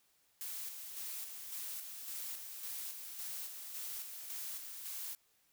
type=noise with tremolo; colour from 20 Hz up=blue; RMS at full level=-43 dBFS; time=0.41-5.15 s; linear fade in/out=0 ms; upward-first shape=square; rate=1.8 Hz; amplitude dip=40%; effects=white hiss -73 dBFS RMS until 5.52 s